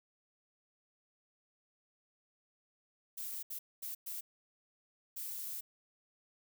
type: noise bursts at uneven times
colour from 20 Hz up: violet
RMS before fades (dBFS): -42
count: 5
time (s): 3.17-3.43 / 3.5-3.59 / 3.82-3.95 / 4.06-4.21 / 5.16-5.61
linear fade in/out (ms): 10
effects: none